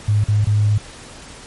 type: tone with dropouts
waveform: sine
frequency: 104.7 Hz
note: G#2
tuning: 15 cents sharp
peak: -12 dBFS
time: 0.08-0.78 s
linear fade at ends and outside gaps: 5 ms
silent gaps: 0.241-0.283 / 0.447-0.469 s
effects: pink hiss -38 dBFS RMS until 1.46 s + MP3 48 kbps